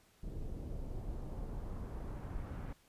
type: noise with low-pass filter sweep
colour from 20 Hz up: brown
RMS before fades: -42 dBFS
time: 0.23-2.73 s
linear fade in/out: 5 ms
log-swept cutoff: 430 to 1900 Hz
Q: 0.92
effects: pink hiss -68 dBFS RMS until 2.88 s + resampled to 32000 Hz